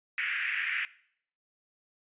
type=band-pass noise; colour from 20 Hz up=pink; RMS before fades=-32 dBFS; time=0.18-0.85 s; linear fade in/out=0 ms; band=1600 to 2600 Hz; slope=48 dB/octave; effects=noise-tail reverb RT60 0.6 s tail -19 dB re dry + resampled to 8000 Hz